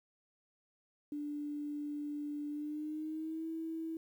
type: tone with pitch glide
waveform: sine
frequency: 293.7 to 324 Hz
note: D4 to E4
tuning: 0 to -30 cents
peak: -37 dBFS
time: 1.12-3.97 s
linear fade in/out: 2 ms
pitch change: +170 cents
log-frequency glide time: 2.49-3.46 s
effects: 11-bit